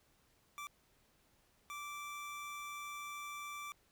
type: tone bursts at uneven times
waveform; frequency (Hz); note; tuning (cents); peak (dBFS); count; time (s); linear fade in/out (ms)
25% pulse; 1169; D6; -8; -40; 2; 0.58-0.67 / 1.7-3.72; 0
effects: pink hiss -72 dBFS RMS until 3.91 s